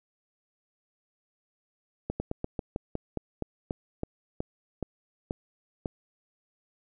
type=slowing click train; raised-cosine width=2 ms; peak=-17 dBFS; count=15; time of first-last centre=2.1-5.858 s; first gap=100 ms; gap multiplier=1.14; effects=none